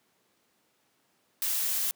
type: noise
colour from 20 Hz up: blue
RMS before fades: -29 dBFS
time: 1.42-1.91 s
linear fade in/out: 0 ms
effects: pink hiss -70 dBFS RMS until 1.95 s + high-pass 200 Hz 12 dB/octave